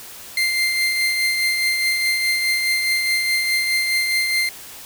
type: tone with tremolo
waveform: 30% pulse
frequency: 2093 Hz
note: C7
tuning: in tune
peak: -13 dBFS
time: 0.37-4.49 s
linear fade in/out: 2 ms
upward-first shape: triangle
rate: 4.8 Hz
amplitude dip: 40%
effects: white hiss -38 dBFS RMS until 4.85 s